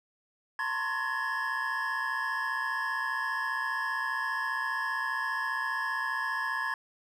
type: tone cluster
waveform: triangle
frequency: 907 / 1035 / 1090 / 1686 / 1816 Hz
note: A#5 / C6 / C#6 / G#6 / A#6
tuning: -48 / -19 / -29 / +26 / -46 cents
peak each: -37 / -34 / -37 / -30 / -38 dBFS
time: 0.59-6.74 s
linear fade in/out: 2 ms
effects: none